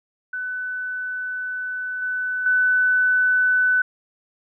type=tone with level steps; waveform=sine; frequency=1500 Hz; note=F#6; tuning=23 cents sharp; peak=-25 / -22 / -15 dBFS; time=0.33-3.82 s; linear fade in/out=5 ms; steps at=2.02 / 2.46 s; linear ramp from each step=2 ms; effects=none